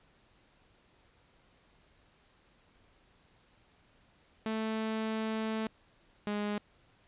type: tone pair in turn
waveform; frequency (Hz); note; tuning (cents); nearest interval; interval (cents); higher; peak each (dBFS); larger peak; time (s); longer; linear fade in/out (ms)
sawtooth; 220 / 207.3; A3 / G#3; 0 / -3; minor second; 103; first; -28 / -28; neither; 4.46-5.67 / 6.27-6.58; first; 0
effects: pink hiss -66 dBFS RMS until 7.07 s + resampled to 8000 Hz